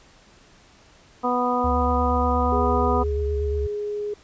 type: harmonic tone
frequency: 246.9 Hz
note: B3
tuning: in tune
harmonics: 1 / 2 / 3 / 4 / 5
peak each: -26 / -26 / -26 / -26 / -26 dBFS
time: 1.23-3.04 s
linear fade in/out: 20 ms
type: tone with vibrato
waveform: sine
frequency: 72.5 Hz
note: D2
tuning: 22 cents flat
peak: -23 dBFS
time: 1.64-3.67 s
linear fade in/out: 5 ms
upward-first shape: square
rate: 8.5 Hz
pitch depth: 66 cents each way
type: tone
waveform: sine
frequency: 415.3 Hz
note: G#4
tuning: in tune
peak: -25 dBFS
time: 2.52-4.14 s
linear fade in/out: 5 ms
effects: pink hiss -53 dBFS RMS until 4.23 s + resampled to 16000 Hz

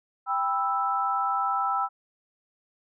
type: chord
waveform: sine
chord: E minor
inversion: first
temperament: just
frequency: 791.1 / 988.9 / 1318.5 Hz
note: G5 / B5 / E6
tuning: +16 / +2 / 0 cents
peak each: -28 / -31 / -26 dBFS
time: 0.26-1.89 s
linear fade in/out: 50 ms
effects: none

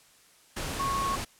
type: tone in noise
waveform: sine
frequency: 1100 Hz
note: C#6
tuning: 14 cents flat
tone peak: -27 dBFS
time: 0.79-1.16 s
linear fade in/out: 10 ms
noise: pink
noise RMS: -34 dBFS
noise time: 0.56-1.25 s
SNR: +4 dB
effects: white hiss -59 dBFS RMS until 1.39 s + low-pass 11000 Hz 12 dB/octave

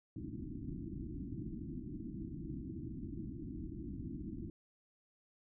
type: low-pass noise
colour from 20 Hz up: white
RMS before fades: -44 dBFS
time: 0.16-4.5 s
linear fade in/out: 2 ms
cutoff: 340 Hz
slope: 96 dB/octave
effects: none

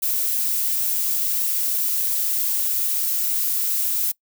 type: noise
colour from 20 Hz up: violet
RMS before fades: -22 dBFS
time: 0.02-4.12 s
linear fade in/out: 10 ms
effects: noise-tail reverb RT60 0.1 s tail -23 dB re dry

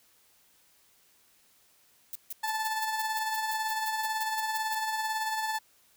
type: noise bursts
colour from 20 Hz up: violet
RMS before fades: -37 dBFS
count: 16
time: 2.13-4.748 s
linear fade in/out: 0 ms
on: 23 ms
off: 150 ms
type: tone with tremolo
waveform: 30% pulse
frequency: 876 Hz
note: A5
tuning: 8 cents flat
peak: -25 dBFS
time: 2.43-5.59 s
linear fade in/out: 10 ms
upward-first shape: sine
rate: 18 Hz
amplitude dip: 40%
effects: white hiss -64 dBFS RMS until 5.96 s

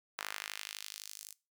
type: tone with high-pass filter sweep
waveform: sawtooth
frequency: 51.91 Hz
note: G#1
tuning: in tune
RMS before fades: -45 dBFS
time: 0.18-1.33 s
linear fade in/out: 5 ms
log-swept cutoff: 1300 to 7500 Hz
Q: 1.1
effects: noise-tail reverb RT60 0.3 s tail -21 dB re dry

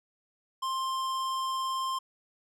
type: tone with hard clipping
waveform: sine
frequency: 1053 Hz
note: C6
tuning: 11 cents sharp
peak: -31 dBFS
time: 0.62-1.99 s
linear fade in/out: 10 ms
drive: 15 dB
effects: none

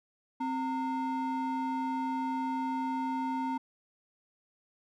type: ring-modulated tone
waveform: triangle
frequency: 589 Hz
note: D5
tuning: 5 cents sharp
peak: -25 dBFS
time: 0.4-3.58 s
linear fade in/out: 10 ms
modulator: 327 Hz
effects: none

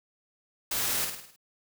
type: noise with echo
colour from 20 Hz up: white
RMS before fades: -30 dBFS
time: 0.71-1.05 s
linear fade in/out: 5 ms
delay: 52 ms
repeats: 6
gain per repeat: -5 dB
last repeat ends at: 1.362 s
effects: none

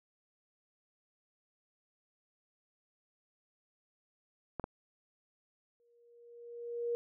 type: clicks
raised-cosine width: 1 ms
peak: -23 dBFS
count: 2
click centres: 4.597 / 4.641 s
type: tone with exponential growth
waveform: sine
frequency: 473.2 Hz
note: A#4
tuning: 26 cents sharp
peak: -30 dBFS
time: 5.8-6.95 s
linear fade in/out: 0 ms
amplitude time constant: 250 ms
effects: none

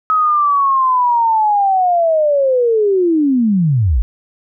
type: linear sweep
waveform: sine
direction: down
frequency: 1277 to 46.25 Hz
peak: -10 dBFS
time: 0.1-4.02 s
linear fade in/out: 0 ms
effects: none

